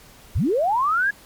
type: linear sweep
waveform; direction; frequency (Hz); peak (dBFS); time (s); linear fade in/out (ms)
sine; up; 45 to 1694; -17; 0.35-1.11; 10
effects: pink hiss -48 dBFS RMS until 1.25 s + MP3 96 kbps